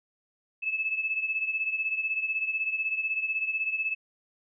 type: beating tone pair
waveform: sine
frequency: 2605 / 2621 Hz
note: E7 / E7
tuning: -21 / -11 cents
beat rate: 16 Hz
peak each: -28 / -33 dBFS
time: 0.62-3.95 s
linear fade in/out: 20 ms
effects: none